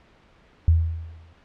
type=tone with exponential decay; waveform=sine; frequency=82 Hz; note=E2; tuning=9 cents flat; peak=-11 dBFS; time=0.68-1.33 s; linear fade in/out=0 ms; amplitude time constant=140 ms; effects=pink hiss -56 dBFS RMS until 1.44 s + low-pass 3000 Hz 12 dB/octave